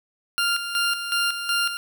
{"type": "tone with tremolo", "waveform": "20% pulse", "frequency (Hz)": 1396.9, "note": "F6", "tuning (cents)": 0, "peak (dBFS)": -15, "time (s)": [0.38, 1.77], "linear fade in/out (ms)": 0, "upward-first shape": "square", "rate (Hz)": 2.7, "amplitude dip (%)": 60, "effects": ["8-bit"]}